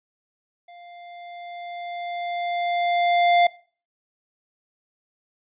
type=tone with level ramp; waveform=square; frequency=698.5 Hz; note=F5; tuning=in tune; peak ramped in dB=-44 to -14 dBFS; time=0.68-3.47 s; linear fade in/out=5 ms; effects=noise-tail reverb RT60 0.4 s tail -20 dB re dry + resampled to 8000 Hz